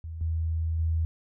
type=tone with level steps; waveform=sine; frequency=81.2 Hz; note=E2; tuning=26 cents flat; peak=-34 / -25 / -23 dBFS; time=0.04-1.05 s; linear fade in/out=0 ms; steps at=0.21 / 0.79 s; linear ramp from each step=2 ms; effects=none